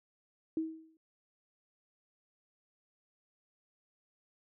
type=tone with exponential decay; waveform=sine; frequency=320.4 Hz; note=E4; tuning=49 cents flat; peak=-28 dBFS; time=0.57-0.97 s; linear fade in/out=2 ms; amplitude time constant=86 ms; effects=none